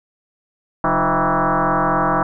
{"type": "tone with frequency modulation", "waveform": "sine", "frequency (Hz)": 185, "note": "F#3", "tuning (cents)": 0, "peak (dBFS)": -14, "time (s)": [0.84, 2.23], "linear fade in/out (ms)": 2, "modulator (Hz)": 163, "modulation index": 7.7, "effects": []}